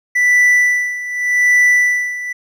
triangle tone with tremolo, 1975.5 Hz, B6, in tune, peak -6 dBFS, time 0.15-2.33 s, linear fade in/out 10 ms, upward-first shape sine, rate 0.85 Hz, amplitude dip 80%, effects none

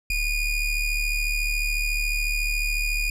square ring-modulated tone, 1213 Hz, D#6, 44 cents flat, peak -20 dBFS, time 0.1-3.1 s, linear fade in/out 2 ms, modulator 1250 Hz, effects resampled to 32000 Hz

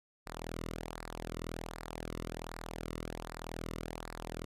sawtooth tone with flanger, 41 Hz, E1, 9 cents flat, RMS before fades -43 dBFS, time 0.26-4.45 s, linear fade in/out 10 ms, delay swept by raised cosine 0.31 to 1.26 ms, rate 1.3 Hz, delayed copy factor -0.75, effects resampled to 32000 Hz

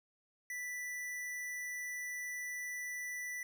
square tone, 1975.5 Hz, B6, in tune, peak -40 dBFS, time 0.5-3.43 s, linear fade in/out 2 ms, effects none

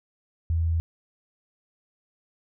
sine tone, 82.41 Hz, E2, in tune, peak -21 dBFS, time 0.5-0.8 s, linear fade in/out 0 ms, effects none

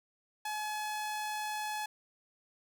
sawtooth tone, 850 Hz, G#5, 40 cents sharp, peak -31 dBFS, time 0.45-1.86 s, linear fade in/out 5 ms, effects none

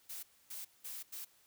blue noise bursts at uneven times, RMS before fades -45 dBFS, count 4, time 0.09-0.23 / 0.5-0.65 / 0.84-1.03 / 1.12-1.25 s, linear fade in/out 10 ms, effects white hiss -68 dBFS RMS until 1.46 s

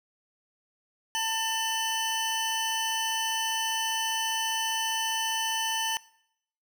25% pulse tone pair together, 895 / 3010 Hz, A5 / F#7, +29 / +29 cents, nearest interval octave + major sixth, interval 2100 cents, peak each -26 dBFS, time 1.15-5.97 s, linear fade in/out 0 ms, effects noise-tail reverb RT60 0.7 s tail -21 dB re dry

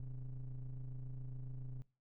triangle ring-modulated tone, 70.3 Hz, C#2, 25 cents sharp, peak -37 dBFS, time 0-1.82 s, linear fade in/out 0 ms, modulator 56.7 Hz, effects noise-tail reverb RT60 0.3 s tail -21 dB re dry

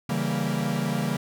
45% pulse chord, C# diminished seventh, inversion none, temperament equal with one note detuned, 140.53 / 164.81 / 196 / 233.1 Hz, C#3 / E3 / G3 / Bb3, +24 / 0 / 0 / 0 cents, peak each -30 dBFS, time 0.09-1.17 s, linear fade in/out 5 ms, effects none

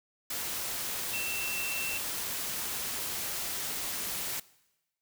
sine tone in noise, 2689 Hz, E7, 34 cents sharp, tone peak -34 dBFS, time 1.13-1.98 s, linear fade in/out 5 ms, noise white, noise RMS -35 dBFS, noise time 0.3-4.4 s, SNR -2 dB, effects noise-tail reverb RT60 1.0 s tail -21 dB re dry

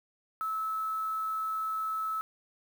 sine tone with quantisation, 1302 Hz, E6, 22 cents flat, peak -30 dBFS, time 0.41-2.21 s, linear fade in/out 0 ms, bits 8, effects none

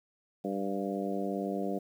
harmonic tone with a mistuned harmonic, 98 Hz, G2, in tune, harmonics 2 / 3 / 4 / 5 / 6 / 7, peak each -35 / -37 / -38 / -39 / -40 / -40 dBFS, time 0.44-1.79 s, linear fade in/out 10 ms, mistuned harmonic 7, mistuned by +25 cents, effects 10-bit

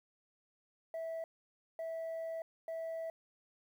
sine tone bursts at uneven times, 654 Hz, E5, 14 cents flat, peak -35 dBFS, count 3, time 0.94-1.24 / 1.79-2.42 / 2.68-3.1 s, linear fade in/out 2 ms, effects tanh soft clip ceiling -37 dBFS + 11-bit

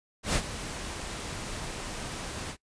pink noise with ADSR envelope, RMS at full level -25 dBFS, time 0.23-2.57 s, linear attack 120 ms, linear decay 64 ms, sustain -12 dB, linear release 70 ms, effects noise-tail reverb RT60 0.1 s tail -21 dB re dry + resampled to 22050 Hz

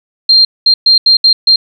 sine tone bursts at uneven times, 4186 Hz, C8, in tune, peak -3 dBFS, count 6, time 0.29-0.45 / 0.66-0.74 / 0.86-0.98 / 1.06-1.17 / 1.24-1.33 / 1.47-1.56 s, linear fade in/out 5 ms, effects none

